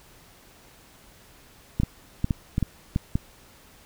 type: clicks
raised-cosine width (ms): 5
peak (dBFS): -10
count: 8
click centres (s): 1.8 / 1.834 / 2.244 / 2.308 / 2.581 / 2.627 / 2.961 / 3.155
effects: pink hiss -53 dBFS RMS until 3.85 s